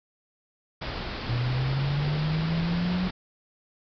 pink low-pass noise, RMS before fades -34 dBFS, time 0.81-3.11 s, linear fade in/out 10 ms, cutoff 5100 Hz, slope 96 dB/octave
sine linear sweep, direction up, 117.5 to 185.2 Hz, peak -24 dBFS, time 1.28-3.09 s, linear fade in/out 20 ms
effects none

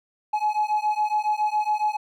triangle beating tone pair, 844 / 851.2 Hz, G#5 / G#5, +28 / +42 cents, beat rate 7.2 Hz, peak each -21 dBFS, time 0.33-1.97 s, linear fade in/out 10 ms, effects tanh soft clip ceiling -15 dBFS

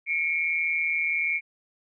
sine tone pair together, 2187 / 2348 Hz, C#7 / D7, -24 / -1 cents, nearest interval minor second, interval 123 cents, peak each -26 dBFS, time 0.06-1.41 s, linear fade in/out 50 ms, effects none

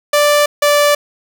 sawtooth tone pair in turn, 587.3 / 584 Hz, D5 / D5, 0 / -10 cents, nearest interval unison, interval 10 cents, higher first, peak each -5 dBFS, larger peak neither, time 0.13-0.46 / 0.62-0.95 s, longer neither, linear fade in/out 5 ms, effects none

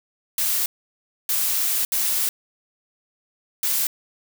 blue noise bursts at uneven times, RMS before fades -22 dBFS, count 4, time 0.38-0.66 / 1.29-1.85 / 1.92-2.29 / 3.63-3.87 s, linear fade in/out 2 ms, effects none

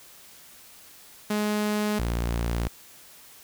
sawtooth tone pair in turn, 210.1 / 58.2 Hz, G#3 / A#1, +20 / -2 cents, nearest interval octave + minor seventh, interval 2222 cents, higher first, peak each -20 / -21 dBFS, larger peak first, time 1.3-1.99 / 1.99-2.68 s, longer neither, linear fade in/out 5 ms, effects white hiss -50 dBFS RMS until 3.43 s

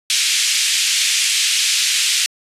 pink band-pass noise, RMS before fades -17 dBFS, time 0.1-2.26 s, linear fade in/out 0 ms, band 2400 to 9000 Hz, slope 24 dB/octave, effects resampled to 32000 Hz

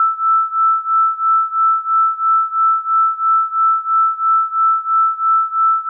sine beating tone pair, 1321 / 1324 Hz, E6 / E6, +3 / +7 cents, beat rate 3 Hz, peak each -14 / -16 dBFS, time 0-5.89 s, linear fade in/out 2 ms, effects none

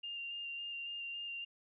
sine tone with vibrato, 2794 Hz, F7, in tune, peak -40 dBFS, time 0.03-1.45 s, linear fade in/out 10 ms, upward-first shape square, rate 3.6 Hz, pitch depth 12 cents each way, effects none

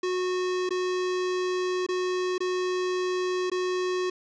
square tone with dropouts, 365.8 Hz, F#4, 20 cents flat, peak -26 dBFS, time 0.03-4.1 s, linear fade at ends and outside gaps 5 ms, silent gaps 0.692-0.706 / 1.865-1.887 / 2.381-2.404 / 3.5-3.516 s, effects resampled to 16000 Hz + 9-bit

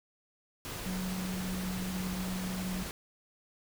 sine tone in noise, 185 Hz, F#3, in tune, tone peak -34 dBFS, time 0.86-2.83 s, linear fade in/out 0 ms, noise pink, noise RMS -40 dBFS, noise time 0.65-2.91 s, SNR +3 dB, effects none

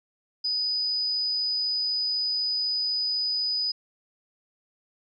sine tone, 4978 Hz, D#8, in tune, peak -24 dBFS, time 0.44-3.72 s, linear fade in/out 10 ms, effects none

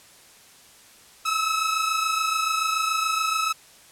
sawtooth tone pair together, 1286 / 1313 Hz, E6 / E6, -43 / -7 cents, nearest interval unison, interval 36 cents, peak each -20 / -23 dBFS, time 1.25-3.53 s, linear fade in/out 10 ms, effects white hiss -51 dBFS RMS until 3.91 s + low-pass 11000 Hz 12 dB/octave

